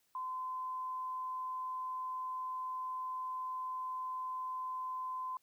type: tone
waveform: sine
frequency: 1026 Hz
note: C6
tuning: 34 cents flat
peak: -37 dBFS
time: 0.15-5.37 s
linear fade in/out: 2 ms
effects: white hiss -75 dBFS RMS until 5.42 s